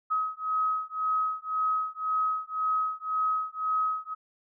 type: beating tone pair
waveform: sine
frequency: 1270 / 1271.9 Hz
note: D#6 / D#6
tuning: +35 / +38 cents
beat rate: 1.9 Hz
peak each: -29 dBFS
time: 0.1-4.15 s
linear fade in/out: 20 ms
effects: none